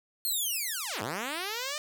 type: linear two-way sweep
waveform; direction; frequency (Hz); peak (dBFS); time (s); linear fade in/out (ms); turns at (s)
5% pulse; down then up; 4316 to 94.1 to 613; -21; 0.25-1.78; 0; 1.02
effects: none